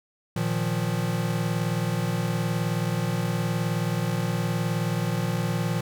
square chord, Bb suspended fourth, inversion none, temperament equal, 116.54 / 155.56 / 174.61 Hz, Bb2 / Eb3 / F3, 0 / 0 / 0 cents, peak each -29 / -30 / -29 dBFS, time 0.36-5.81 s, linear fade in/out 5 ms, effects none

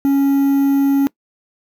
triangle tone with quantisation, 277.2 Hz, C#4, in tune, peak -9 dBFS, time 0.05-1.07 s, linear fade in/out 0 ms, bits 6, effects noise-tail reverb RT60 0.1 s tail -22 dB re dry

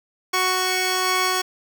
10% pulse tone pair together, 370.5 / 1110.2 Hz, F#4 / C#6, +2 / +2 cents, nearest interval octave + perfect fifth, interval 1900 cents, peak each -14 dBFS, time 0.33-1.42 s, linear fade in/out 10 ms, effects none

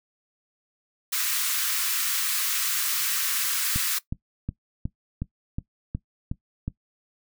white high-pass noise, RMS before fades -26 dBFS, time 1.12-3.99 s, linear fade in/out 10 ms, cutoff 1100 Hz, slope 48 dB/octave
click train, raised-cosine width 5 ms, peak -16 dBFS, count 9, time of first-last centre 3.76-6.68 s, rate 2.74 Hz
effects noise-tail reverb RT60 0.1 s tail -18 dB re dry

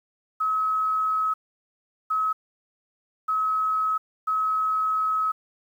sine tone bursts at uneven times, 1282 Hz, E6, 49 cents flat, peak -21 dBFS, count 4, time 0.4-1.34 / 2.1-2.33 / 3.28-3.98 / 4.27-5.32 s, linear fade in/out 10 ms, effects 9-bit

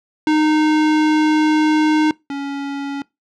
square tone pair in turn, 307.9 / 279.9 Hz, D#4 / C#4, -18 / +17 cents, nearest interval major second, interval 165 cents, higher first, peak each -13 / -23 dBFS, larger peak first, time 0.27-2.11 / 2.3-3.02 s, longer first, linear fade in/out 2 ms, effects noise-tail reverb RT60 0.2 s tail -22 dB re dry + low-pass 4000 Hz 12 dB/octave

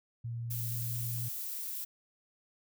sine tone with pitch glide, 117 to 119.18 Hz, A#2 to A#2, +7 to +39 cents, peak -35 dBFS, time 0.24-1.29 s, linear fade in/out 10 ms, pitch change +32 cents, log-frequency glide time 0.73-1.17 s
violet noise, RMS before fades -39 dBFS, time 0.5-1.85 s, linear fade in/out 10 ms
effects none

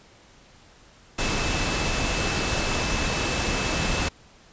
sine tone in noise, 2620 Hz, E7, 11 cents flat, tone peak -33 dBFS, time 1.18-4.09 s, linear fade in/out 10 ms, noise pink, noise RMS -25 dBFS, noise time 1.18-4.09 s, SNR -11 dB, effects pink hiss -53 dBFS RMS until 4.52 s + resampled to 16000 Hz

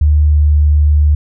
sine tone with pitch glide, 74.9 to 74.38 Hz, D2 to D2, +35 to +23 cents, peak -6 dBFS, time 0.01-1.15 s, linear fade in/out 5 ms, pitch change -12 cents, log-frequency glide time 0.21-0.54 s, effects none

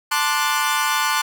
sawtooth chord, D dominant seventh, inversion second, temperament equal with one note detuned, 880 / 1046.5 / 1174.7 / 1466.4 Hz, A5 / C6 / D6 / F#6, 0 / 0 / 0 / -16 cents, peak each -20 dBFS, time 0.11-1.22 s, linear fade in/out 10 ms, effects none

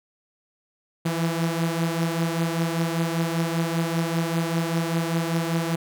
sawtooth beating tone pair, 164.7 / 169.8 Hz, E3 / F3, -1 / -48 cents, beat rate 5.1 Hz, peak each -20 / -24 dBFS, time 1.05-5.76 s, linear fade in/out 10 ms, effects none

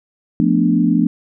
sine chord, B half-diminished seventh, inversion second, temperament equal, 174.61 / 220 / 246.9 / 293.7 Hz, F3 / A3 / B3 / D4, 0 / 0 / 0 / 0 cents, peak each -17 dBFS, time 0.4-1.07 s, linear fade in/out 0 ms, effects none

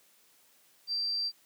sine tone, 4699 Hz, D8, in tune, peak -29 dBFS, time 0.87-1.32 s, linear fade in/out 50 ms, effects white hiss -64 dBFS RMS until 1.45 s + high-pass 150 Hz 12 dB/octave

